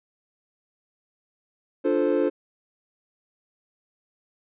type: chord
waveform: triangle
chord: D minor seventh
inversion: none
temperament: equal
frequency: 293.7 / 349.2 / 440 / 523.3 Hz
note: D4 / F4 / A4 / C5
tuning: 0 / 0 / 0 / 0 cents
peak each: -23 dBFS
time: 1.84-2.3 s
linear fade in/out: 20 ms
effects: tanh soft clip ceiling -8 dBFS + resampled to 8000 Hz